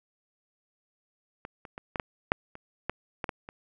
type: clicks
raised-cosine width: 0.5 ms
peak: -23 / -28 / -24 / -17 / -13 / -6 / -28 / -14 / -16 / -16 / -26 dBFS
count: 11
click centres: 1.451 / 1.652 / 1.779 / 1.958 / 1.998 / 2.319 / 2.554 / 2.896 / 3.242 / 3.292 / 3.489 s
effects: none